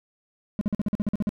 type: tone bursts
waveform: triangle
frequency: 207.7 Hz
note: G#3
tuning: in tune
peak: -19 dBFS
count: 11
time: 0.59-1.292 s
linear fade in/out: 0 ms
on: 22 ms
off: 46 ms
effects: none